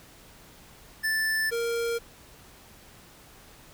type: tone pair in turn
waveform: square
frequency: 1760 / 466.2 Hz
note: A6 / A#4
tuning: 0 / 0 cents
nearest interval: octave + major seventh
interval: 2300 cents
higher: first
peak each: -25 / -27 dBFS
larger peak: first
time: 1.03-1.51 / 1.51-1.99 s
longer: neither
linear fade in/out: 20 ms
effects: pink hiss -52 dBFS RMS until 3.73 s